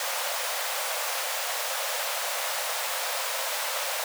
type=high-pass noise; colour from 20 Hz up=pink; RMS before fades=-30 dBFS; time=0-4.04 s; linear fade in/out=2 ms; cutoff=500 Hz; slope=96 dB/octave; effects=none